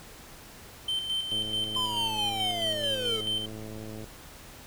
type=tone with tremolo; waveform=triangle; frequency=3100 Hz; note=G7; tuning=20 cents flat; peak=-25 dBFS; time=0.88-3.46 s; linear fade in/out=5 ms; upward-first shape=square; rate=4.6 Hz; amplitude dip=50%
type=click train; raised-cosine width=2 ms; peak=-29 dBFS; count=295; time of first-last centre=1.32-4.042 s; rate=108 Hz
type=linear sweep; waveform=square; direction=down; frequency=1030 to 422.9 Hz; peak=-33 dBFS; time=1.76-3.21 s; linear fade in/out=5 ms
effects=pink hiss -48 dBFS RMS until 4.66 s